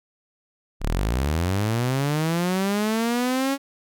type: linear sweep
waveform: sawtooth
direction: up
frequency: 30.55 to 278.8 Hz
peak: -17 dBFS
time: 0.8-3.58 s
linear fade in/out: 50 ms
effects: none